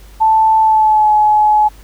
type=tone with pitch glide; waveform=sine; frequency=880 to 848.6 Hz; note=A5 to G#5; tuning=0 to +37 cents; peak=-7 dBFS; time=0.2-1.69 s; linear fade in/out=20 ms; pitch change=-63 cents; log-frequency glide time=0.6-1.12 s; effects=added 50 Hz sine -37 dBFS peak until 1.83 s + pink hiss -45 dBFS RMS until 1.83 s